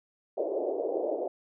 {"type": "band-pass noise", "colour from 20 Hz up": "pink", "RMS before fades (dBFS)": -31, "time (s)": [0.37, 1.28], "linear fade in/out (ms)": 5, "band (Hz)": [340, 670], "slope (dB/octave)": 48, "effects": []}